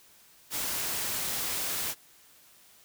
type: noise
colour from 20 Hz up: white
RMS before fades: -32 dBFS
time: 0.5-1.95 s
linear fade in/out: 50 ms
effects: white hiss -58 dBFS RMS until 2.84 s